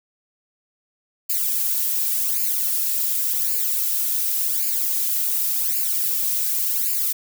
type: noise with flanger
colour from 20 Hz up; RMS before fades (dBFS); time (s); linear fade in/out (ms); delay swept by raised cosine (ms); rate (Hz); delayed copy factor
violet; -22; 1.29-7.13; 10; 0.42 to 2.82; 0.89; +1
effects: none